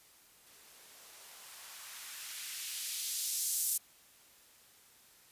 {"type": "noise with band-pass filter sweep", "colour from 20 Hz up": "violet", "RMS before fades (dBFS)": -40, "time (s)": [0.46, 3.78], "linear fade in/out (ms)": 10, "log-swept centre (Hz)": [220, 8700], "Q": 0.96, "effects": ["white hiss -62 dBFS RMS until 5.31 s", "resampled to 32000 Hz"]}